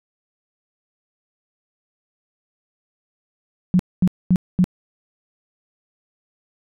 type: tone bursts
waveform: sine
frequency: 181.4 Hz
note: F#3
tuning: 34 cents flat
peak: -11 dBFS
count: 4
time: 3.74-4.642 s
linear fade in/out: 0 ms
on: 53 ms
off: 230 ms
effects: none